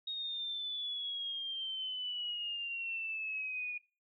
sine exponential sweep, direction down, 3750 to 2446 Hz, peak -36 dBFS, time 0.07-3.78 s, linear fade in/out 5 ms, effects noise-tail reverb RT60 0.3 s tail -20 dB re dry

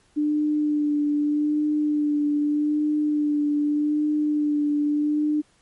sine tone with vibrato, 297.2 Hz, D4, 21 cents sharp, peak -19 dBFS, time 0.16-5.42 s, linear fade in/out 20 ms, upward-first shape sine, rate 0.82 Hz, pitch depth 21 cents each way, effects pink hiss -61 dBFS RMS until 5.61 s + MP3 48 kbps

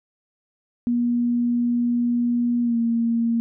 sine tone with pitch glide, 240 to 231.7 Hz, B3 to A#3, -49 to -10 cents, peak -18 dBFS, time 0.87-3.4 s, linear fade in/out 0 ms, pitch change -61 cents, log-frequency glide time 2.62-2.77 s, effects none

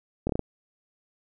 slowing click train, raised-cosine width 2 ms, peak -13 dBFS, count 5, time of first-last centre 0.27-0.393 s, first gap 24 ms, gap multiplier 1.17, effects none

